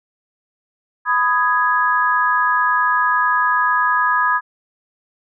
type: chord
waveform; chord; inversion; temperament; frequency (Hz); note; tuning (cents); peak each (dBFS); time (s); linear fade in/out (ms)
sine; G# minor; first; just; 996.7 / 1245.9 / 1661.2; B5 / D#6 / G#6; +16 / +2 / 0; -18; 1.05-4.41; 50
effects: none